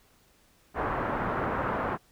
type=low-pass noise; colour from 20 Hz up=white; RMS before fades=-30 dBFS; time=0.74-1.98 s; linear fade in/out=50 ms; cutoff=1400 Hz; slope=24 dB/octave; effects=pink hiss -63 dBFS RMS until 2.11 s